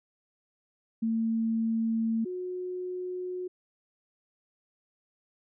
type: tone pair in turn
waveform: sine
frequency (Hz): 225.5 / 364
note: A3 / F#4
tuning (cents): +43 / -28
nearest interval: minor sixth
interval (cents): 829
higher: second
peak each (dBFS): -25 / -32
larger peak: first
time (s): 1.02-2.25 / 2.25-3.48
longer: neither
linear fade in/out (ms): 10
effects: none